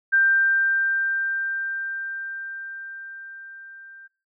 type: tone with level ramp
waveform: sine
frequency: 1575 Hz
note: G6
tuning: 8 cents sharp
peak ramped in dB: -14 to -42 dBFS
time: 0.12-4.08 s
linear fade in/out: 20 ms
effects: noise-tail reverb RT60 0.4 s tail -23 dB re dry